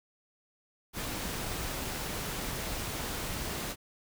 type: noise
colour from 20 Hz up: pink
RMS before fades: -36 dBFS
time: 0.93-3.76 s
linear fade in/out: 50 ms
effects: none